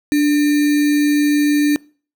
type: tone with sample-and-hold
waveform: sine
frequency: 293.5 Hz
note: D4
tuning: 1 cent flat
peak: -11 dBFS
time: 0.12-1.76 s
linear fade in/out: 0 ms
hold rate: 2100 Hz
effects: noise-tail reverb RT60 0.4 s tail -24 dB re dry